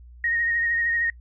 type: tone with vibrato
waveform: sine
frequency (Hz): 1864.7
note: A#6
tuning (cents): 0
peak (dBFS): -21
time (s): 0.24-1.1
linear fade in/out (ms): 2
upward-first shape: triangle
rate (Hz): 13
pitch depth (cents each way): 29
effects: noise-tail reverb RT60 0.1 s tail -22 dB re dry + added 60 Hz sine -43 dBFS peak until 1.2 s